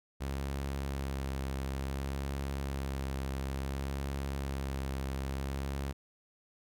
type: tone with vibrato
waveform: sawtooth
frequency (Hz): 68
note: C#2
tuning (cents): -33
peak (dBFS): -30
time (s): 0.2-5.93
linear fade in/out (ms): 20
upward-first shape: sine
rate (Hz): 0.57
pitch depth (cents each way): 22
effects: none